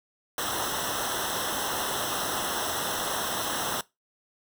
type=noise with comb filter; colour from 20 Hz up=pink; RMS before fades=-30 dBFS; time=0.38-3.81 s; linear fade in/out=2 ms; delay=0.43 ms; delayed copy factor=-1; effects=noise-tail reverb RT60 0.2 s tail -20 dB re dry